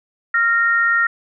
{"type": "tone pair together", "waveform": "sine", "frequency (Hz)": [1388.2, 1853], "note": ["F6", "A#6"], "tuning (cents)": [-11, -11], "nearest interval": "perfect fourth", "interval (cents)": 500, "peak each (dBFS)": -16, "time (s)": [0.34, 1.07], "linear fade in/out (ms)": 5, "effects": []}